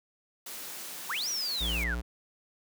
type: high-pass noise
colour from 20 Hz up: white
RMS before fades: -41 dBFS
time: 0.46-1.84 s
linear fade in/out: 5 ms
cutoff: 150 Hz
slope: 48 dB/octave
type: linear two-way sweep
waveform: sine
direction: up then down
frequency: 794 to 5920 to 1362 Hz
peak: -30 dBFS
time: 1.09-1.95 s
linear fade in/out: 10 ms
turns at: 1.29 s
type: tone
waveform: square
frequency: 59.4 Hz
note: A#1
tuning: 33 cents sharp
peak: -32 dBFS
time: 1.6-2.02 s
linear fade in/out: 20 ms
effects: none